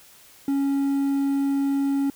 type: tone with quantisation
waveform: triangle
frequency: 277.2 Hz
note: C#4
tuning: in tune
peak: -18 dBFS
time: 0.48-2.1 s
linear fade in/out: 2 ms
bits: 8
effects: white hiss -51 dBFS RMS until 2.15 s